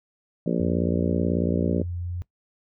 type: harmonic tone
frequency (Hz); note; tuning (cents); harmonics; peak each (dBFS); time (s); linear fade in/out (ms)
58.27; A#1; 0; 3 / 4 / 5 / 6 / 7 / 8 / 9 / 10; -25 / -27 / -29 / -31 / -32 / -33 / -34 / -35; 0.46-1.82; 5
type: tone with vibrato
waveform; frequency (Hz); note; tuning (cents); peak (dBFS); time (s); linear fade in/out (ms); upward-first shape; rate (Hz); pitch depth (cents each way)
sine; 88; F2; +14; -28; 0.6-2.22; 0; triangle; 2; 14
effects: noise-tail reverb RT60 0.1 s tail -19 dB re dry